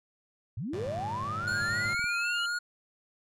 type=linear sweep; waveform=sine; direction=up; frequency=86.5 to 2960 Hz; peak=-32 dBFS; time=0.57-2.46 s; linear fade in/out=5 ms
type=chord; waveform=sawtooth; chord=G suspended second; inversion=none; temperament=just; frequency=98 / 110.25 / 147 Hz; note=G2 / A2 / D3; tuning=0 / +4 / +2 cents; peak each=-36 / -36 / -40 dBFS; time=0.73-1.94 s; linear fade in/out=5 ms
type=clicks; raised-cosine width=5 ms; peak=-33 dBFS; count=12; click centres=0.863 / 0.991 / 1.237 / 1.434 / 1.518 / 1.616 / 1.688 / 1.73 / 1.858 / 1.946 / 1.994 / 2.042 s
type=tone with vibrato; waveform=square; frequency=1415 Hz; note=F6; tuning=22 cents sharp; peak=-30 dBFS; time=1.47-2.59 s; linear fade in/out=10 ms; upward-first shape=sine; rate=3.9 Hz; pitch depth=27 cents each way
effects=low-pass 8000 Hz 12 dB/octave